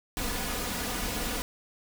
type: noise with comb filter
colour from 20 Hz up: pink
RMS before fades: -32 dBFS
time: 0.17-1.42 s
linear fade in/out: 0 ms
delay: 4.1 ms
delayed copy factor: +0.65
effects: none